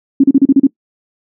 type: tone bursts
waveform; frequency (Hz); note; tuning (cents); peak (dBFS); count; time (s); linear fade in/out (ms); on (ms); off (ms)
sine; 273.9; C#4; -21; -3; 7; 0.2-0.67; 5; 38; 34
effects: noise-tail reverb RT60 0.1 s tail -22 dB re dry